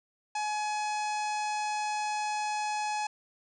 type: harmonic tone with a mistuned harmonic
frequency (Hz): 845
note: G#5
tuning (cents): +30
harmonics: 1 / 2 / 3 / 4 / 5 / 6 / 7 / 8 / 9 / 10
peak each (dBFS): -30 / -43 / -39 / -51 / -47 / -46 / -48 / -47 / -55 / -51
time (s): 0.35-3.07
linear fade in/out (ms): 5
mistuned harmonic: 10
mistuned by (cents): +47
effects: none